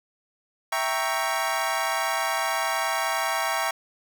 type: chord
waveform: 25% pulse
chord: E diminished seventh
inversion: none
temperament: equal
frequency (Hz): 659.3 / 784 / 932.3 / 1108.7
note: E5 / G5 / Bb5 / Db6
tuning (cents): 0 / 0 / 0 / 0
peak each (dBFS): -26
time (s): 0.72-3.71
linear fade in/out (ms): 5
effects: none